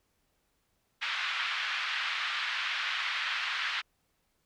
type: band-pass noise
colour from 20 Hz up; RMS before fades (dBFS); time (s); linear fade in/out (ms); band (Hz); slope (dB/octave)
pink; -33; 1.01-3.82; 20; 1300 to 3700; 24
effects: pink hiss -75 dBFS RMS until 4.45 s